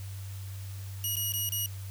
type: tone with dropouts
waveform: 5% pulse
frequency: 2900 Hz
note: F#7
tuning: 35 cents flat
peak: -21 dBFS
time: 1.04-1.66 s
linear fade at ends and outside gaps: 1 ms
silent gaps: 1.156-1.167 / 1.322-1.337 / 1.491-1.521 s
effects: added 97 Hz sine -37 dBFS peak until 1.9 s + white hiss -51 dBFS RMS until 1.9 s